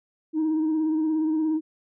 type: tone with vibrato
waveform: sine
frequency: 313.7 Hz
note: D#4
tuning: 14 cents sharp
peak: -19 dBFS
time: 0.33-1.61 s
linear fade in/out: 50 ms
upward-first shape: sine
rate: 17 Hz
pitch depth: 34 cents each way
effects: tanh soft clip ceiling -19 dBFS